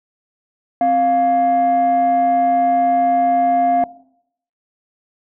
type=tone pair together; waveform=sine; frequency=263.1 / 701.1 Hz; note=C4 / F5; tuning=+10 / +7 cents; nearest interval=octave + perfect fourth; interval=1697 cents; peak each=-19 / -11 dBFS; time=0.81-3.84 s; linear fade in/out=2 ms; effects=noise-tail reverb RT60 0.7 s tail -20 dB re dry + tanh soft clip ceiling -9 dBFS